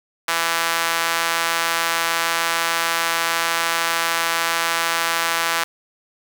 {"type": "tone with high-pass filter", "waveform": "sawtooth", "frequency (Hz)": 166.7, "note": "E3", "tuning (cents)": 20, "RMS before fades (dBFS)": -21, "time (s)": [0.28, 5.64], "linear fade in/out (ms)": 5, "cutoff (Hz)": 1200, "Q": 1.1, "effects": []}